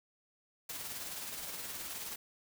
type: noise with tremolo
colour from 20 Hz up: white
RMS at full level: -41 dBFS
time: 0.69-2.16 s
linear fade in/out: 5 ms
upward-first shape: sine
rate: 19 Hz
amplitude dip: 35%
effects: none